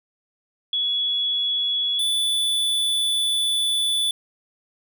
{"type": "tone pair in turn", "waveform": ["sine", "square"], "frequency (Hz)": [3376, 3473], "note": ["G#7", "A7"], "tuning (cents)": [28, -23], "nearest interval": "unison", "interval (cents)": 49, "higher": "second", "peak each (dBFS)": -20, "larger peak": "neither", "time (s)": [[0.73, 1.99], [1.99, 4.11]], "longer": "second", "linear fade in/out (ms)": 2, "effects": []}